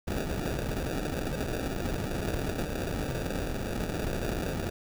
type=noise with sample-and-hold; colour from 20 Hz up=pink; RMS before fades=-32 dBFS; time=0.07-4.7 s; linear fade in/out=10 ms; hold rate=1050 Hz; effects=none